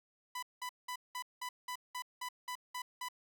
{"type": "tone bursts", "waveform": "sawtooth", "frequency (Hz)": 996, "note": "B5", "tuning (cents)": 14, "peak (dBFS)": -35, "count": 11, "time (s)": [0.35, 3.086], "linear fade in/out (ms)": 5, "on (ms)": 76, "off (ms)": 190, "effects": []}